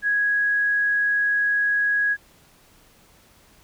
sine tone, 1661.2 Hz, G#6, in tune, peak -18 dBFS, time 0.02-2.17 s, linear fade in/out 50 ms, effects pink hiss -55 dBFS RMS until 3.63 s

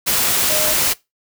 sine tone in noise, 615 Hz, D#5, 20 cents flat, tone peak -23 dBFS, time 0.49-0.74 s, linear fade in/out 20 ms, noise white, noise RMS -17 dBFS, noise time 0.06-0.94 s, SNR -9 dB, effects noise-tail reverb RT60 0.2 s tail -21 dB re dry

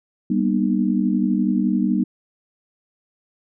sine tone cluster, 195.2 / 239.8 / 251.5 / 304.6 Hz, G3 / A#3 / B3 / D#4, -7 / +49 / +32 / -37 cents, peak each -20 / -21 / -29 / -23 dBFS, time 0.3-2.04 s, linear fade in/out 5 ms, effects none

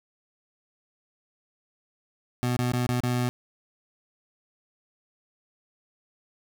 25% pulse tone with dropouts, 123.47 Hz, B2, in tune, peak -20 dBFS, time 2.43-3.29 s, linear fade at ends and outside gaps 0 ms, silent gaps 2.567-2.59 / 2.72-2.735 / 2.867-2.891 / 3.004-3.035 s, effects none

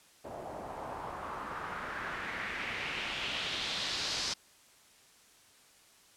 white noise with low-pass filter sweep, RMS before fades -38 dBFS, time 0.24-4.34 s, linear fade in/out 10 ms, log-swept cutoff 640 to 5200 Hz, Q 2.4, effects white hiss -61 dBFS RMS until 6.16 s + low-pass 10000 Hz 12 dB/octave

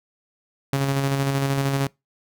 sawtooth tone with tremolo, 137.7 Hz, C#3, 11 cents flat, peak -15 dBFS, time 0.73-1.87 s, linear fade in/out 2 ms, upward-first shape square, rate 13 Hz, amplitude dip 30%, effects noise-tail reverb RT60 0.2 s tail -23 dB re dry

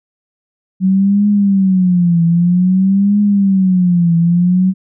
sine tone with vibrato, 186 Hz, F#3, 9 cents sharp, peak -8 dBFS, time 0.8-4.74 s, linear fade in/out 50 ms, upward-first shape triangle, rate 0.52 Hz, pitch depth 190 cents each way, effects none

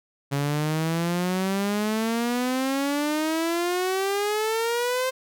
sawtooth exponential sweep, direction up, 138.9 to 523.3 Hz, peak -19 dBFS, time 0.31-5.11 s, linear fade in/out 20 ms, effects none

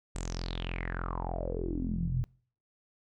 sawtooth tone with low-pass filter sweep, 43.36 Hz, F1, 12 cents flat, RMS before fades -34 dBFS, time 0.15-2.24 s, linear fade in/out 0 ms, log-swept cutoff 8300 to 110 Hz, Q 8.3, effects noise-tail reverb RT60 0.5 s tail -25 dB re dry

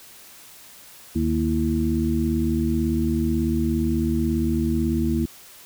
harmonic tone with a mistuned harmonic, 78 Hz, D#2, 5 cents sharp, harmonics 1 / 2 / 3 / 4, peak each -25 / -28 / -23 / -25 dBFS, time 1.15-5.26 s, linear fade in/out 10 ms, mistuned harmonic 4, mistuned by +100 cents, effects white hiss -46 dBFS RMS until 5.65 s

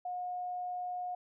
sine tone, 721 Hz, F#5, 45 cents flat, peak -35 dBFS, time 0.05-1.15 s, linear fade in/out 5 ms, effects none

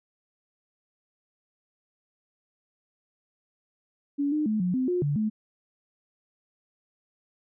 sine tone with pitch steps, 284.5 / 303.3 / 215.4 / 180 / 257.6 / 357.9 / 144.6 / 215.7 Hz, C#4 / D#4 / A3 / F#3 / C4 / F4 / D3 / A3, +45 / -44 / -37 / -47 / -27 / +42 / -27 / -34 cents, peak -23 dBFS, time 4.18-5.3 s, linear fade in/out 20 ms, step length 140 ms, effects none

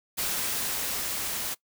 white noise with level ramp, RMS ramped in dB -29 to -32 dBFS, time 0.17-1.55 s, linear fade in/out 20 ms, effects noise-tail reverb RT60 0.1 s tail -21 dB re dry

